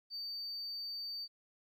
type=tone; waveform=sine; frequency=4600 Hz; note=D8; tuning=37 cents flat; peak=-37 dBFS; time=0.1-1.28 s; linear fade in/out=50 ms; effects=tanh soft clip ceiling -38 dBFS + 13-bit